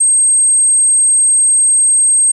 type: tone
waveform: sine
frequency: 8410 Hz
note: C9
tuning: 8 cents sharp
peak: -7 dBFS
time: 0-2.32 s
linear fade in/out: 10 ms
effects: none